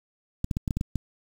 clicks, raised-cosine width 5 ms, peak -14 dBFS, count 8, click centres 0.444 / 0.512 / 0.569 / 0.678 / 0.708 / 0.77 / 0.811 / 0.957 s, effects 7-bit

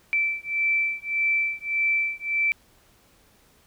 sine beating tone pair, 2329 / 2330.7 Hz, D7 / D7, -15 / -14 cents, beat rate 1.7 Hz, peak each -25 dBFS, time 0.13-2.52 s, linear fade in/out 0 ms, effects pink hiss -59 dBFS RMS until 3.66 s

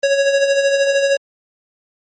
square tone with tremolo, 554.4 Hz, C#5, in tune, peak -11 dBFS, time 0.03-1.17 s, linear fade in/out 5 ms, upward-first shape sine, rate 13 Hz, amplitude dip 50%, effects MP3 32 kbps

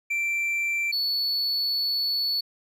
triangle tone pair in turn, 2348 / 4432 Hz, D7 / C#8, -1 / -1 cents, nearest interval major seventh, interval 1100 cents, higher second, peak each -22 dBFS, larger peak neither, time 0.1-0.92 / 0.92-2.41 s, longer second, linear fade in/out 10 ms, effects none

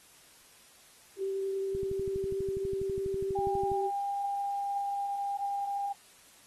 sine tone with vibrato, 388.3 Hz, G4, 16 cents flat, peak -30 dBFS, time 1.17-3.91 s, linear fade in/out 50 ms, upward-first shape sine, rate 11 Hz, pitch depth 8 cents each way
click train, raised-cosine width 5 ms, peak -28 dBFS, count 25, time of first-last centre 1.75-3.717 s, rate 12.2 Hz
sine tone, 802 Hz, G5, 39 cents sharp, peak -30 dBFS, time 3.35-5.93 s, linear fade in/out 10 ms
effects white hiss -58 dBFS RMS until 6.46 s + AAC 32 kbps

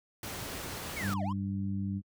pink noise, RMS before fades -39 dBFS, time 0.23-1.14 s, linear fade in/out 2 ms
triangle linear two-way sweep, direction down then up, 2327 to 585 to 1119 Hz, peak -34 dBFS, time 0.96-1.33 s, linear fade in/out 10 ms, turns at 1.23 s
harmonic tone, 98 Hz, G2, in tune, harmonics 1 / 2 / 3, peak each -34 / -33 / -43 dBFS, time 1-2.02 s, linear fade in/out 50 ms
effects high-pass 60 Hz 12 dB/octave

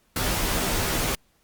pink noise with comb filter, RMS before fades -25 dBFS, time 0.16-1.15 s, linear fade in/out 2 ms, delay 14 ms, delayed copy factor -0.85, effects pink hiss -65 dBFS RMS until 1.43 s + Opus 48 kbps

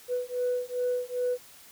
sine beating tone pair, 493.9 / 496.4 Hz, B4 / B4, 0 / +9 cents, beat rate 2.5 Hz, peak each -29 dBFS, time 0.08-1.38 s, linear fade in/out 50 ms, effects tanh soft clip ceiling -21 dBFS + white hiss -52 dBFS RMS until 1.71 s

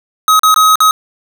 square tone with dropouts, 1268 Hz, D#6, 32 cents sharp, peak -6 dBFS, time 0.28-0.91 s, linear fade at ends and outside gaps 1 ms, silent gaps 0.394-0.433 / 0.543-0.561 / 0.756-0.804 s, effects none

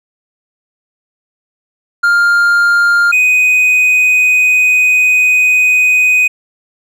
triangle tone pair in turn, 1402 / 2498 Hz, F6 / D#7, +6 / +6 cents, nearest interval minor seventh, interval 1000 cents, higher second, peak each -5 dBFS, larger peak neither, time 2.03-3.12 / 3.12-6.28 s, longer second, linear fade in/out 10 ms, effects none

